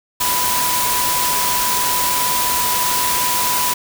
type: tone in noise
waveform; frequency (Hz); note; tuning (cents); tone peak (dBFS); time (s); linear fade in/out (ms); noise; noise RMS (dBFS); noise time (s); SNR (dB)
sine; 987.8; B5; 0; -20; 0.2-3.74; 10; white; -19; 0.2-3.74; -4
effects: none